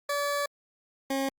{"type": "tone pair in turn", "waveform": "20% pulse", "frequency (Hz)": [574, 270.9], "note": ["D5", "C#4"], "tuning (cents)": [-40, -40], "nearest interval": "octave + minor second", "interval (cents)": 1300, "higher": "first", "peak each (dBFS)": -22, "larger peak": "neither", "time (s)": [[0.09, 0.46], [1.1, 1.29]], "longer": "first", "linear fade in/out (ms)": 5, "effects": ["Opus 48 kbps"]}